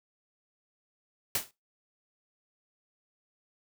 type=noise with exponential decay; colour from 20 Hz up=white; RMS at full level=-25 dBFS; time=1.35-1.51 s; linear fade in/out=2 ms; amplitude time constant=33 ms; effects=noise-tail reverb RT60 0.2 s tail -17 dB re dry